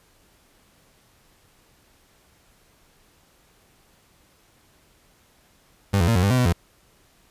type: tone with pitch steps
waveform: 30% pulse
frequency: 99.4 / 84.6 / 115.1 / 90 / 99.9 / 127.2 / 124.7 / 85.9 Hz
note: G2 / E2 / A#2 / F#2 / G2 / C3 / B2 / F2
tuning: +25 / +45 / -22 / -47 / +33 / -48 / +17 / -28 cents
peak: -14 dBFS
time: 5.93-6.53 s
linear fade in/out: 10 ms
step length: 75 ms
effects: pink hiss -59 dBFS RMS until 7.3 s + resampled to 32000 Hz